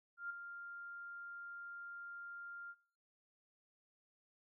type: tone with ADSR envelope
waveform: sine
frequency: 1396.9 Hz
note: F6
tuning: in tune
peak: -39 dBFS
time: 0.17-2.75 s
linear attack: 130 ms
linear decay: 9 ms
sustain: -8 dB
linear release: 49 ms
effects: noise-tail reverb RT60 0.6 s tail -21 dB re dry